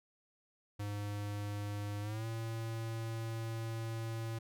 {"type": "tone with pitch glide", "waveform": "square", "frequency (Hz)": [102.8, 113.41], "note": ["G#2", "A#2"], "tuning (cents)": [-17, -47], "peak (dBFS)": -38, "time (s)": [0.79, 4.39], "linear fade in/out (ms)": 10, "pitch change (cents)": 170, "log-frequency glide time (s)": [2.01, 2.26], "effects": []}